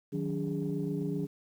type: tone cluster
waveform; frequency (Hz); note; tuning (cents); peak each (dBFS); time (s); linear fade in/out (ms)
sine; 155.6 / 183.4 / 285.8 / 410.5; D#3 / F#3 / D4 / G#4; 0 / -15 / -47 / -20; -34 / -35 / -35 / -37; 0.12-1.27; 20
effects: tanh soft clip ceiling -22 dBFS + 10-bit